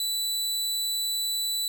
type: tone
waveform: sawtooth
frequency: 3970 Hz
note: B7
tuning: 8 cents sharp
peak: -23 dBFS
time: 0-1.68 s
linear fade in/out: 2 ms
effects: none